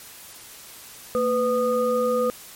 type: tone cluster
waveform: sine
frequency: 229 / 498.9 / 1231 Hz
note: A#3 / B4 / D#6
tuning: -31 / +17 / -19 cents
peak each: -28 / -20 / -27 dBFS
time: 1.15-2.3 s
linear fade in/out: 0 ms
effects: white hiss -43 dBFS RMS until 2.55 s + MP3 64 kbps